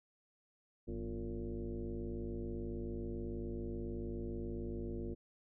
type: tone with frequency modulation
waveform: sine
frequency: 136.2 Hz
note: C#3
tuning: 30 cents flat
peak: -38 dBFS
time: 0.87-5.15 s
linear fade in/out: 20 ms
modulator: 107 Hz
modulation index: 2.8
effects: none